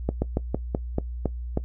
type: slowing click train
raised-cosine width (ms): 2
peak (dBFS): -10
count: 8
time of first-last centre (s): 0.09-1.574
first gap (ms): 130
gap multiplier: 1.16
effects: noise-tail reverb RT60 0.1 s tail -19 dB re dry + added 60 Hz sine -30 dBFS peak until 1.64 s